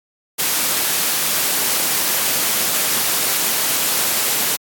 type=noise; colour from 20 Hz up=white; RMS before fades=-18 dBFS; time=0.38-4.57 s; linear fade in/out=20 ms; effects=high-pass 150 Hz 12 dB/octave + AAC 64 kbps